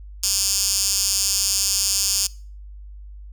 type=tone with high-pass filter; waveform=10% pulse; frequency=197.3 Hz; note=G3; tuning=11 cents sharp; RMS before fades=-21 dBFS; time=0.23-2.27 s; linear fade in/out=5 ms; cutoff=5900 Hz; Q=2.7; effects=noise-tail reverb RT60 0.4 s tail -22 dB re dry + added 50 Hz sine -36 dBFS peak until 3.32 s